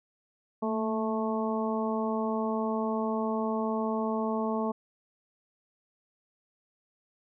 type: harmonic tone with a mistuned harmonic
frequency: 219.1 Hz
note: A3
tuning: 7 cents flat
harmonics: 1 / 2 / 3 / 4 / 5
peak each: -30 / -33 / -35 / -36 / -37 dBFS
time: 0.62-4.72 s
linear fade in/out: 10 ms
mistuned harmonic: 1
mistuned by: +36 cents
effects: none